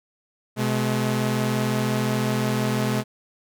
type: tone pair together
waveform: sawtooth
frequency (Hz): 126.89 / 213.4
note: B2 / G#3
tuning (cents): +47 / +47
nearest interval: major sixth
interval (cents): 900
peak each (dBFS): -20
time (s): 0.56-3.04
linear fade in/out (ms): 50
effects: none